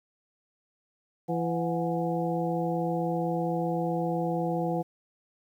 harmonic tone with a mistuned harmonic, 167.9 Hz, E3, 32 cents sharp, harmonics 1 / 2 / 3 / 4 / 5, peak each -30 / -32 / -32 / -33 / -39 dBFS, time 1.28-4.83 s, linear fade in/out 20 ms, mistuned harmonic 4, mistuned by +130 cents, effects 10-bit

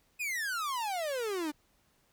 45% pulse exponential sweep, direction down, 2568 to 288 Hz, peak -32 dBFS, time 0.19-1.52 s, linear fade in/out 20 ms, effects pink hiss -70 dBFS RMS until 2.12 s

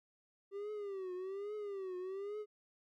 triangle tone with vibrato, 392 Hz, G4, in tune, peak -38 dBFS, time 0.51-2.46 s, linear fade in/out 50 ms, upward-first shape triangle, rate 1.2 Hz, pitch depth 150 cents each way, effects none

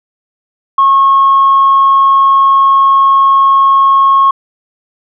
sine tone, 1090 Hz, C#6, 29 cents flat, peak -3 dBFS, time 0.78-4.31 s, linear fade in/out 5 ms, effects tanh soft clip ceiling 0 dBFS

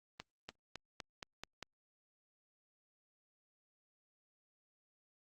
accelerating click train, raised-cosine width 0.2 ms, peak -26 dBFS, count 7, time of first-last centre 0.2-1.627 s, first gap 290 ms, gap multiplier 0.92, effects Opus 32 kbps

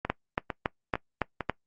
two click trains, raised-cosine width 0.5 ms, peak -15 / -10 dBFS, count 4 / 6, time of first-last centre 0.05-1.407 / 0.1-1.497 s, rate 2.21 / 3.58 Hz, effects noise-tail reverb RT60 0.1 s tail -21 dB re dry + Opus 48 kbps

